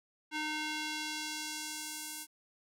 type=tone with band-pass filter sweep; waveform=square; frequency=306.4 Hz; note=D#4; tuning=27 cents flat; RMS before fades=-39 dBFS; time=0.31-2.27 s; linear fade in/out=50 ms; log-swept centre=2300 to 11000 Hz; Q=0.87; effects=none